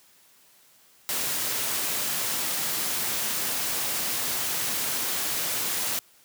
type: noise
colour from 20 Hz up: white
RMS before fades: -28 dBFS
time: 1.09-5.99 s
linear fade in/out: 0 ms
effects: white hiss -58 dBFS RMS until 6.24 s + high-pass 100 Hz 12 dB/octave